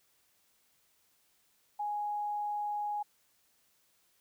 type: tone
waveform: sine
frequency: 830.6 Hz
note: G#5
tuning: in tune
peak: -32 dBFS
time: 1.79-3.03 s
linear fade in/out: 10 ms
effects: white hiss -71 dBFS RMS until 4.2 s